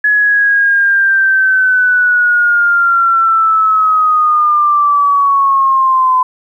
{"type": "linear sweep", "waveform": "sine", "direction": "down", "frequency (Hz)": [1696, 1015], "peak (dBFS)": -7, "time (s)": [0.04, 6.23], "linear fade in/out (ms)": 5, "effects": ["8-bit"]}